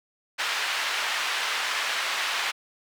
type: band-pass noise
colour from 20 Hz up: white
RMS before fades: -28 dBFS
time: 0.38-2.52 s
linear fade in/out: 20 ms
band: 960 to 2900 Hz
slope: 12 dB/octave
effects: none